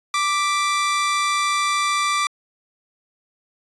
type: tone pair together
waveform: sawtooth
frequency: 1174.6 / 1975.5 Hz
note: D6 / B6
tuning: 0 / 0 cents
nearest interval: major sixth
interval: 900 cents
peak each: -15 / -25 dBFS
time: 0.14-2.27 s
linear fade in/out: 2 ms
effects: resampled to 22050 Hz